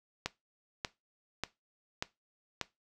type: click train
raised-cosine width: 0.2 ms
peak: -15 dBFS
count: 5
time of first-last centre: 0.26-2.613 s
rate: 1.7 Hz
effects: noise-tail reverb RT60 0.2 s tail -18 dB re dry